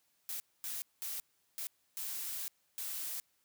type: noise bursts at uneven times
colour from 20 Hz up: blue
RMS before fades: -40 dBFS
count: 6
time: 0.29-0.4 / 0.64-0.82 / 1.02-1.2 / 1.58-1.67 / 1.97-2.48 / 2.78-3.2 s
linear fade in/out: 0 ms
effects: white hiss -75 dBFS RMS until 3.44 s + high-pass 60 Hz 12 dB/octave